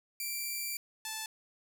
5% pulse tone pair in turn, 2349 / 876.1 Hz, D7 / A5, 0 / -8 cents, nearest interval octave + perfect fourth, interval 1708 cents, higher first, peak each -25 dBFS, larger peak neither, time 0.2-0.77 / 1.05-1.26 s, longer first, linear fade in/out 2 ms, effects none

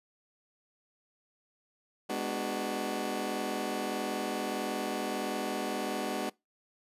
20% pulse chord, G# half-diminished seventh, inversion none, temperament just, 207.7 / 249.2 / 299 / 373.8 Hz, G#3 / B3 / D4 / F#4, 0 / +16 / +31 / +18 cents, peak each -33 dBFS, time 2.09-6.3 s, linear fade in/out 10 ms, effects noise-tail reverb RT60 0.2 s tail -23 dB re dry + resampled to 32000 Hz

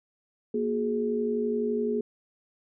sine tone cluster, 235.7 / 368 / 419.8 Hz, A#3 / F#4 / G#4, +19 / -9 / +19 cents, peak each -29 / -36 / -27 dBFS, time 0.54-2.01 s, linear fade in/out 5 ms, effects none

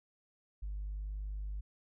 triangle tone with tanh clipping, 50.5 Hz, G#1, 48 cents flat, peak -37 dBFS, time 0.62-1.61 s, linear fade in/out 10 ms, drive 5 dB, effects none

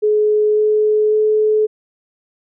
sine tone with pitch steps, 423.9 / 426.6 / 429.3 Hz, G#4 / G#4 / A4, +35 / +46 / -43 cents, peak -11 dBFS, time 0.02-1.67 s, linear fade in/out 20 ms, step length 550 ms, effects none

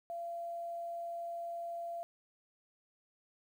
sine tone with quantisation, 683 Hz, F5, 39 cents flat, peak -38 dBFS, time 0.1-2.03 s, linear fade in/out 0 ms, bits 11, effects none

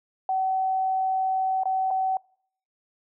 sine tone with dropouts, 759 Hz, F#5, 44 cents sharp, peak -22 dBFS, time 0.29-2.17 s, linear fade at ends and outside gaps 2 ms, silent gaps 1.635-1.655 / 1.906-1.91 s, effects noise-tail reverb RT60 0.6 s tail -26 dB re dry

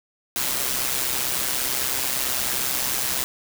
white noise with amplitude modulation, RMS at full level -22 dBFS, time 0.36-3.24 s, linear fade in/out 0 ms, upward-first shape sine, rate 129 Hz, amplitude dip 60%, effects none

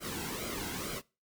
pink noise with flanger, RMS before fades -38 dBFS, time 0-1.02 s, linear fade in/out 50 ms, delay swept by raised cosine 1.1 to 1.71 ms, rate 2.2 Hz, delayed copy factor -0.7, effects noise-tail reverb RT60 0.3 s tail -23 dB re dry

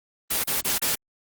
white noise bursts, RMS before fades -24 dBFS, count 4, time 0.3-0.956 s, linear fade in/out 10 ms, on 140 ms, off 32 ms, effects Opus 24 kbps

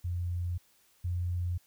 sine tone pair in turn, 87.8 / 88.31 Hz, F2 / F2, +10 / +20 cents, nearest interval unison, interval 10 cents, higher second, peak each -30 / -29 dBFS, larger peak second, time 0.04-0.58 / 1.04-1.58 s, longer neither, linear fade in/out 10 ms, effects white hiss -66 dBFS RMS until 1.66 s

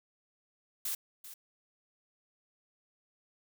blue noise with echo, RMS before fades -35 dBFS, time 0.85-0.95 s, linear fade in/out 5 ms, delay 390 ms, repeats 1, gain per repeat -13 dB, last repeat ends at 1.34 s, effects none

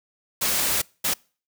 white noise bursts at uneven times, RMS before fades -23 dBFS, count 2, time 0.41-0.82 / 1.04-1.14 s, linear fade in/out 10 ms, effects noise-tail reverb RT60 0.4 s tail -26 dB re dry

